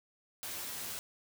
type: noise with comb filter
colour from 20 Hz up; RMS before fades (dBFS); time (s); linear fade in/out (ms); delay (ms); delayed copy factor
white; -41; 0.43-0.99; 0; 12; +0.6
effects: none